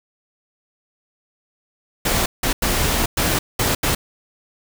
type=noise bursts at uneven times; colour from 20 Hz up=pink; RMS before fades=-19 dBFS; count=6; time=2.05-2.26 / 2.43-2.53 / 2.62-3.06 / 3.17-3.39 / 3.59-3.75 / 3.83-3.95 s; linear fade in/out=5 ms; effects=none